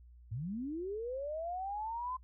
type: linear sweep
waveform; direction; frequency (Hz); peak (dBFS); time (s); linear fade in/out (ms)
sine; up; 98.3 to 1037; -36; 0.31-2.17; 10
effects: noise-tail reverb RT60 0.1 s tail -24 dB re dry + added 60 Hz sine -54 dBFS peak until 2.23 s